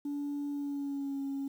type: tone with pitch glide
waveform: sine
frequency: 287.4 to 275.5 Hz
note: D4 to C#4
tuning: -37 to -11 cents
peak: -31 dBFS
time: 0.05-1.48 s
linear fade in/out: 5 ms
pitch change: -74 cents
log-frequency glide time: 0.5-1.21 s
effects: tanh soft clip ceiling -31 dBFS + 10-bit